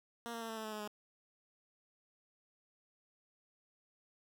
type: tone with pitch steps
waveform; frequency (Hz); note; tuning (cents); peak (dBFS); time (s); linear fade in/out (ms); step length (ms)
10% pulse; 234.3 / 230.5 / 226.8 / 223.2 / 219.6 / 216.1 / 212.6 / 209.2; A#3 / A#3 / A#3 / A3 / A3 / A3 / G#3 / G#3; +9 / -19 / -47 / +25 / -3 / -31 / +41 / +13; -33; 0.26-0.876; 0; 77
effects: none